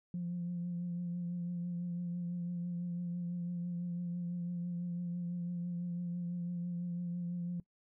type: tone with vibrato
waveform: sine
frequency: 174.61 Hz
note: F3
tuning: in tune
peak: -34 dBFS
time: 0.14-7.6 s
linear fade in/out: 2 ms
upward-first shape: triangle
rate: 6 Hz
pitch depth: 29 cents each way
effects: noise-tail reverb RT60 0.1 s tail -21 dB re dry + tanh soft clip ceiling -31 dBFS